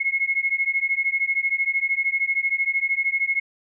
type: beating tone pair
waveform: sine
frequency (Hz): 2166 / 2179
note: C#7 / C#7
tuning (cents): -41 / -30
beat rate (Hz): 13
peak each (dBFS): -23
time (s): 0-3.4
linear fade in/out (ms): 10
effects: none